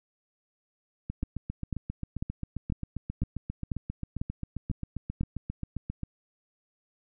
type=two click trains; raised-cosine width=5 ms; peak=-18 / -21 dBFS; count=9 / 38; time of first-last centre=1.23-5.21 / 1.1-6.033 s; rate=2.01 / 7.5 Hz; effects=none